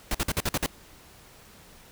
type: noise bursts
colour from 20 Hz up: pink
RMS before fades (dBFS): -26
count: 7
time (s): 0.11-0.662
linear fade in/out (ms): 2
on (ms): 36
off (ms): 50
effects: pink hiss -52 dBFS RMS until 1.91 s